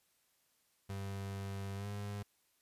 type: tone with pitch glide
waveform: 35% pulse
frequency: 98.2 to 101.96 Hz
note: G2 to G#2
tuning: +4 to -31 cents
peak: -38 dBFS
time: 0.89-2.23 s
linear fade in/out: 10 ms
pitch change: +65 cents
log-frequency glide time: 1.75-1.87 s
effects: white hiss -75 dBFS RMS until 2.61 s + resampled to 32000 Hz